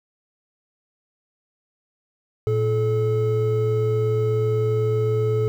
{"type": "tone pair together", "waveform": "triangle", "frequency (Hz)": [114.5, 431.4], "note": ["A#2", "A4"], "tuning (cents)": [-31, -34], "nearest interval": "octave + major seventh", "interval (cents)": 2297, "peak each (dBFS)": -19, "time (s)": [2.47, 5.48], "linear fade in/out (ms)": 0, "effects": ["9-bit"]}